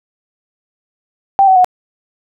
sine tone with pitch steps, 784 / 757.3 / 731.5 Hz, G5 / F#5 / F#5, 0 / +40 / -20 cents, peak -5 dBFS, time 1.39-1.645 s, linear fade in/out 0 ms, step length 85 ms, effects none

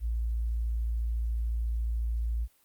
sine tone, 57 Hz, A#1, 38 cents flat, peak -27 dBFS, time 0-2.48 s, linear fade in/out 50 ms, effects white hiss -66 dBFS RMS until 2.64 s + Opus 32 kbps

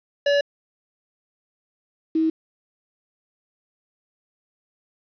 square / sine tone pair in turn, 571 / 320.5 Hz, D5 / E4, -49 / -49 cents, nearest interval minor seventh, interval 1000 cents, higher first, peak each -17 dBFS, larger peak neither, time 0.26-0.41 / 2.15-2.3 s, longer neither, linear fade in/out 5 ms, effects resampled to 11025 Hz + 8-bit

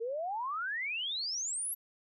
sine exponential sweep, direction up, 440 to 11820 Hz, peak -33 dBFS, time 0-1.75 s, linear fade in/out 20 ms, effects none

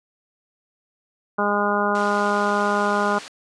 harmonic tone, 205 Hz, G#3, 22 cents flat, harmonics 1 / 2 / 3 / 4 / 5 / 6 / 7, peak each -26 / -26 / -26 / -26 / -26 / -26 / -26 dBFS, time 1.38-3.19 s, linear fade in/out 10 ms
white band-pass noise, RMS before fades -39 dBFS, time 1.95-3.28 s, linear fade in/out 0 ms, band 260 to 5100 Hz, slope 12 dB/octave
effects resampled to 22050 Hz

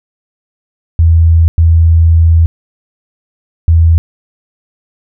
sine tone bursts at uneven times, 82.41 Hz, E2, in tune, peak -3 dBFS, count 3, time 0.99-1.48 / 1.58-2.46 / 3.68-3.98 s, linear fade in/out 0 ms, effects none

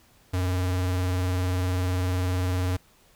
square tone with vibrato, 91.2 Hz, F#2, 24 cents flat, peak -24 dBFS, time 0.33-2.77 s, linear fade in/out 10 ms, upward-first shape triangle, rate 20 Hz, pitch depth 69 cents each way, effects pink hiss -59 dBFS RMS until 3.15 s

